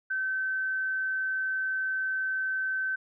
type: tone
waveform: sine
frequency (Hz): 1537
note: G6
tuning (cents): -35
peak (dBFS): -27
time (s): 0.1-2.96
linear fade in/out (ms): 10
effects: none